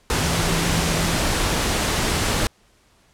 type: tone in noise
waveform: sine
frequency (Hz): 166.6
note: E3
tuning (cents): +19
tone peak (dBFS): -25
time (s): 0.21-1.18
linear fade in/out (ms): 0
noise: pink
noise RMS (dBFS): -21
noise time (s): 0.1-2.47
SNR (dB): -7
effects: pink hiss -58 dBFS RMS until 3.13 s + low-pass 10000 Hz 12 dB/octave